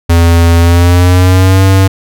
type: tone with pitch glide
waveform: square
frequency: 84.5 to 95.95 Hz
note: E2 to G2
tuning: +43 to -37 cents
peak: -4 dBFS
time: 0.09-1.88 s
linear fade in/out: 10 ms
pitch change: +220 cents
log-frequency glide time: 0.59-1.63 s
effects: none